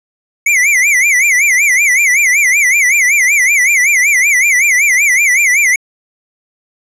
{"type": "tone with vibrato", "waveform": "square", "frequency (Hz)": 2164, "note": "C#7", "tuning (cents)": -42, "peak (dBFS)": -8, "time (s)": [0.46, 5.76], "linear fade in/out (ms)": 5, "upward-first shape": "sine", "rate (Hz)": 5.3, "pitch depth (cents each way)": 180, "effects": ["low-pass 11000 Hz 12 dB/octave"]}